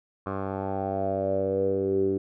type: tone with low-pass filter sweep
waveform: 10% pulse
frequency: 97 Hz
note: G2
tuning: 18 cents flat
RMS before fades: -27 dBFS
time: 0.26-2.18 s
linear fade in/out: 5 ms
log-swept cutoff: 1100 to 350 Hz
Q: 7.2
effects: none